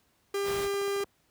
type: tone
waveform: 45% pulse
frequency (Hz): 399.4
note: G4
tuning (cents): +32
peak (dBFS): -28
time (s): 0.34-1.04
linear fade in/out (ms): 5
type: noise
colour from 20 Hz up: pink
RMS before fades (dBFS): -38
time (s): 0.43-0.69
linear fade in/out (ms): 50
type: clicks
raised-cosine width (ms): 1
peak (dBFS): -32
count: 6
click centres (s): 0.74 / 0.815 / 0.879 / 0.963 / 1.005 / 1.043
effects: pink hiss -69 dBFS RMS until 1.3 s + high-pass 60 Hz 12 dB/octave